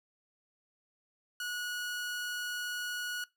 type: tone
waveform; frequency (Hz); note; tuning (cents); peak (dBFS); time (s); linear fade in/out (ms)
sawtooth; 1459; F#6; -25; -32; 1.4-3.24; 2
effects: noise-tail reverb RT60 0.2 s tail -20 dB re dry